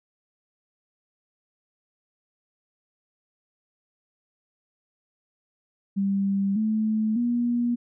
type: tone with pitch steps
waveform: sine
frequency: 197 / 217.3 / 239.7 Hz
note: G3 / A3 / A#3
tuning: +9 / -21 / +48 cents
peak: -21 dBFS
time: 5.96-7.76 s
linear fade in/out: 20 ms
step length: 600 ms
effects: none